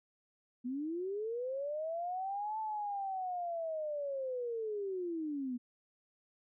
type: linear two-way sweep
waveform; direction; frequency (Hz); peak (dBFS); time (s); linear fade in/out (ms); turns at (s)
sine; up then down; 238.4 to 880 to 238.4; -35; 0.64-5.58; 20; 2.59
effects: none